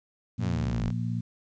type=harmonic tone; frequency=58.27 Hz; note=A#1; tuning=in tune; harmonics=2 / 3 / 4; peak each=-29 / -33 / -35 dBFS; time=0.38-1.21 s; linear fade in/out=10 ms
type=linear sweep; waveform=sawtooth; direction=down; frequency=100 to 39.21 Hz; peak=-27 dBFS; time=0.39-0.93 s; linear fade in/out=50 ms
effects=resampled to 16000 Hz + 10-bit